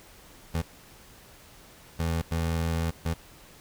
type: tone bursts at uneven times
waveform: 25% pulse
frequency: 82.41 Hz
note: E2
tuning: in tune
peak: -22 dBFS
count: 4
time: 0.54-0.62 / 1.99-2.22 / 2.31-2.91 / 3.05-3.14 s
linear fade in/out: 10 ms
effects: pink hiss -52 dBFS RMS until 3.6 s